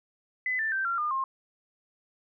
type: tone with pitch steps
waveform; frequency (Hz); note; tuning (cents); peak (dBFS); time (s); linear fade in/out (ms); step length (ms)
sine; 2013 / 1772.8 / 1561.2 / 1374.9 / 1210.8 / 1066.3; B6 / A6 / G6 / F6 / D#6 / C6; +33 / +13 / -8 / -27 / -48 / +32; -26; 0.46-1.24; 2; 130
effects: none